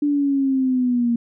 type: linear sweep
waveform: sine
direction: down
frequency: 293.7 to 233.1 Hz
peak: -16 dBFS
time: 0.02-1.16 s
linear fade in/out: 5 ms
effects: none